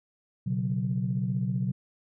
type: chord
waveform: sine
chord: B suspended second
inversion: none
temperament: just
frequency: 123.47 / 138.9 / 185.21 Hz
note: B2 / C#3 / F#3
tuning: 0 / +4 / +2 cents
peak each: -29 / -31 / -29 dBFS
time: 0.46-1.72 s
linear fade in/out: 10 ms
effects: tanh soft clip ceiling -17 dBFS